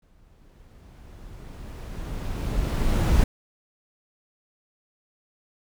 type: noise with exponential growth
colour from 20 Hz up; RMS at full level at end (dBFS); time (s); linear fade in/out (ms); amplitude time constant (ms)
brown; -18; 0.02-3.24; 5; 700
effects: none